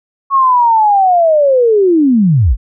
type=linear sweep; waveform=sine; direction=down; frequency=1108.7 to 37.38 Hz; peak=-6 dBFS; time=0.3-2.57 s; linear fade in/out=50 ms; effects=none